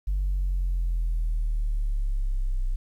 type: exponential sweep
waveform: sine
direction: down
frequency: 48.87 to 30.87 Hz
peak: -21 dBFS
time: 0.07-2.76 s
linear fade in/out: 10 ms
effects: tanh soft clip ceiling -20 dBFS + 10-bit